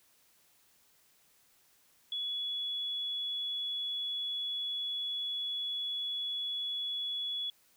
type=tone; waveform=sine; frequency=3390 Hz; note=G#7; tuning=35 cents sharp; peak=-33 dBFS; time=2.12-7.5 s; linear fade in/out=2 ms; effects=white hiss -67 dBFS RMS until 7.76 s